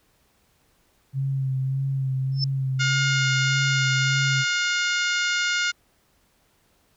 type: tone with vibrato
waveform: sine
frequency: 134 Hz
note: C3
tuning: 42 cents sharp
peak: -22 dBFS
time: 1.13-4.45 s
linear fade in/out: 50 ms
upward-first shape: sine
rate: 1.7 Hz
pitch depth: 29 cents each way
type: tone with exponential growth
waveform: sine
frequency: 5274 Hz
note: E8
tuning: in tune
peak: -19 dBFS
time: 2.32-2.44 s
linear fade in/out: 1 ms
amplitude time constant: 24 ms
type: harmonic tone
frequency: 713 Hz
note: F5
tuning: 36 cents sharp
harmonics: 2 / 3 / 4 / 5 / 6 / 7 / 8 / 9 / 10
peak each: -24 / -28 / -30 / -32 / -34 / -35 / -36 / -37 / -38 dBFS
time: 2.79-5.72 s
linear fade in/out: 20 ms
effects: pink hiss -64 dBFS RMS until 6.96 s